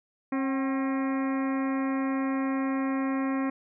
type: harmonic tone with a mistuned harmonic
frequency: 269.1 Hz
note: C4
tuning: 49 cents sharp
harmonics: 1 / 2 / 3 / 4 / 5 / 6 / 7 / 8 / 9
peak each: -26 / -37 / -40 / -37 / -44 / -46 / -42 / -46 / -48 dBFS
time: 0.32-3.5 s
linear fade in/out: 5 ms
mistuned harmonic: 3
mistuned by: -74 cents
effects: none